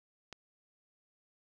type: click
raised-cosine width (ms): 0.2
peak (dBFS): -27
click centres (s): 0.327
effects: none